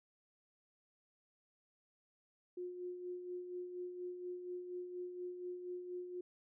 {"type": "tone with tremolo", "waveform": "sine", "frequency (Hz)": 358.7, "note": "F4", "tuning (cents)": 46, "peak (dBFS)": -40, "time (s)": [2.57, 6.21], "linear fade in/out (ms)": 5, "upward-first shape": "sine", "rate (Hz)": 4.2, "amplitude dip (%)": 50, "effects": []}